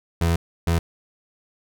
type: tone bursts at uneven times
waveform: 30% pulse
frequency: 84 Hz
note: E2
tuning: 33 cents sharp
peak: -15 dBFS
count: 2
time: 0.21-0.36 / 0.67-0.79 s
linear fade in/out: 5 ms
effects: none